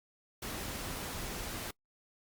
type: noise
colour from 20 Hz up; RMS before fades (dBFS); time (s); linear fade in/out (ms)
pink; -40; 0.42-1.71; 5
effects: noise-tail reverb RT60 0.1 s tail -25 dB re dry + Opus 48 kbps